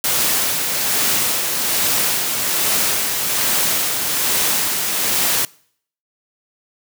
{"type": "noise with tremolo", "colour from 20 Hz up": "white", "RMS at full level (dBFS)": -17, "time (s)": [0.04, 5.45], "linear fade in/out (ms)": 2, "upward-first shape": "sine", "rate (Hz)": 1.2, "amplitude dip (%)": 35, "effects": ["noise-tail reverb RT60 0.6 s tail -24 dB re dry", "high-pass 100 Hz 12 dB/octave"]}